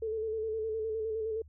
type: tone with vibrato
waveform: sine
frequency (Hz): 440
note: A4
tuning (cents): 0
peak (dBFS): -31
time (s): 0.02-1.42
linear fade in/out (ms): 5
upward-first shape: square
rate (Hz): 9.7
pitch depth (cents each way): 32
effects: added 75 Hz sine -52 dBFS peak until 1.48 s